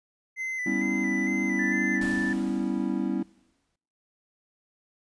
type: tone with vibrato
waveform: triangle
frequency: 2026 Hz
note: B6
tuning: 44 cents sharp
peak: -27 dBFS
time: 0.36-2.01 s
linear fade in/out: 50 ms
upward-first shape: square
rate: 2.2 Hz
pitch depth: 29 cents each way
type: chord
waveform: triangle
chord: C# half-diminished seventh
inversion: second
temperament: equal with one note detuned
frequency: 196 / 246.9 / 277.2 / 327.2 Hz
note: G3 / B3 / C#4 / E4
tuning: 0 / 0 / 0 / -13 cents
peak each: -29 dBFS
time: 0.66-3.23 s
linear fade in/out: 5 ms
type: tone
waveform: sine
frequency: 1760 Hz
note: A6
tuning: in tune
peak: -28 dBFS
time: 1.59-2.33 s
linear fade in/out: 2 ms
type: noise with exponential decay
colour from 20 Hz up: pink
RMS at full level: -38 dBFS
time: 2.01-3.76 s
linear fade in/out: 5 ms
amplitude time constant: 380 ms
effects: noise-tail reverb RT60 0.8 s tail -25 dB re dry + resampled to 22050 Hz